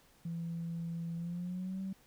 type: tone with pitch glide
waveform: sine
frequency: 167.7 to 191.53 Hz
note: E3 to G3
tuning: +30 to -40 cents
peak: -35 dBFS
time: 0.25-1.93 s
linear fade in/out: 5 ms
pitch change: +230 cents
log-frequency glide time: 1.16-1.81 s
effects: tanh soft clip ceiling -32 dBFS + pink hiss -65 dBFS RMS until 2.06 s